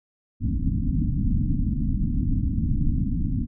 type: low-pass noise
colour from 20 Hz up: pink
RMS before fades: -23 dBFS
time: 0.4-3.47 s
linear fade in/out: 50 ms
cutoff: 290 Hz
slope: 96 dB/octave
effects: none